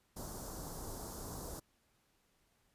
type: band-stop noise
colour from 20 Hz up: pink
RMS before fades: -45 dBFS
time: 0.16-1.6 s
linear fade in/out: 10 ms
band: 1200 to 5100 Hz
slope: 24 dB/octave
effects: pink hiss -75 dBFS RMS until 2.74 s + resampled to 32000 Hz